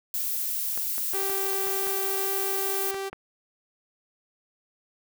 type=noise; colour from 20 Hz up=violet; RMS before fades=-29 dBFS; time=0.14-2.91 s; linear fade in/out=0 ms
type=clicks; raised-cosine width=0.5 ms; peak=-23 dBFS; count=8; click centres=0.776 / 0.981 / 1.135 / 1.298 / 1.671 / 1.87 / 2.944 / 3.13 s
type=tone; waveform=sawtooth; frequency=390.1 Hz; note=G4; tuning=8 cents flat; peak=-26 dBFS; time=1.13-3.1 s; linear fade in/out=20 ms
effects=none